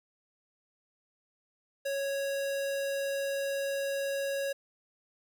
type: tone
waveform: square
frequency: 553 Hz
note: C#5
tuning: 4 cents flat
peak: -31 dBFS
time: 1.85-4.53 s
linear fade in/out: 10 ms
effects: 10-bit